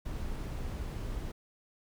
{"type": "noise", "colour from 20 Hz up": "brown", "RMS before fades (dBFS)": -37, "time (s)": [0.05, 1.32], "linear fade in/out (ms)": 10, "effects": []}